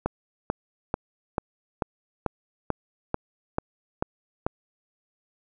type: click train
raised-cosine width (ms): 1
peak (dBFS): -10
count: 11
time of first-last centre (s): 0.06-4.465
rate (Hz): 2.27
effects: none